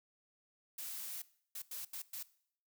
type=noise bursts at uneven times; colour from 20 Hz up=blue; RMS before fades=-44 dBFS; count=5; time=0.78-1.22 / 1.55-1.62 / 1.71-1.85 / 1.93-2.02 / 2.13-2.23 s; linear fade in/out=5 ms; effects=noise-tail reverb RT60 0.6 s tail -19 dB re dry